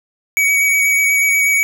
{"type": "tone with vibrato", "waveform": "square", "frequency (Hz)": 2259, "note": "C#7", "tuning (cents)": 32, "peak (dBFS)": -12, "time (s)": [0.37, 1.63], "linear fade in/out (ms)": 0, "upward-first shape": "sine", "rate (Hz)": 8.2, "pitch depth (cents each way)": 16, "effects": []}